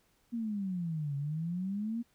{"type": "exponential two-way sweep", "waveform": "sine", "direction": "down then up", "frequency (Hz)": [239.3, 138.59, 239.3], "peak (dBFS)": -32, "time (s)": [0.32, 2.03], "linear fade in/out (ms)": 20, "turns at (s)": 1.16, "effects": ["pink hiss -71 dBFS RMS until 2.14 s"]}